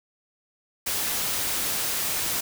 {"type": "noise", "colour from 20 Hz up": "white", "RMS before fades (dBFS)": -27, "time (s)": [0.86, 2.41], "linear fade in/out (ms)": 10, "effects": []}